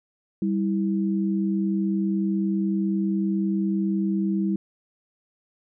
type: tone pair together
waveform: sine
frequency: 196 / 325.9 Hz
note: G3 / E4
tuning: 0 / -20 cents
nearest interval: major sixth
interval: 880 cents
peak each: -22 / -27 dBFS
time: 0.42-4.56 s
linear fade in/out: 2 ms
effects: none